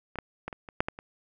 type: clicks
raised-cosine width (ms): 0.5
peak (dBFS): -24 / -16 / -19 / -24 / -27 / -8 / -15 / -26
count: 8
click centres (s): 0.157 / 0.187 / 0.48 / 0.528 / 0.688 / 0.805 / 0.885 / 0.989
effects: none